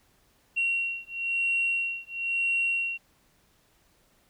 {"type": "beating tone pair", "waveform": "sine", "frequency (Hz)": [2741, 2742], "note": ["F7", "F7"], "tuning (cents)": [-33, -32], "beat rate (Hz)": 1, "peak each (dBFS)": -28, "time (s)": [0.56, 2.98], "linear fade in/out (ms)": 20, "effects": ["tanh soft clip ceiling -18 dBFS", "pink hiss -65 dBFS RMS until 4.29 s"]}